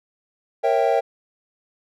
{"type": "chord", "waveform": "triangle", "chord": "A# diminished seventh", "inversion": "none", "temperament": "equal with one note detuned", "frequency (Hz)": [466.2, 546.7, 659.3, 784], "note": ["A#4", "C#5", "E5", "G5"], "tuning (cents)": [0, -24, 0, 0], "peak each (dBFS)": -20, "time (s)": [0.63, 1.01], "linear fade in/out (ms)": 20, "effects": []}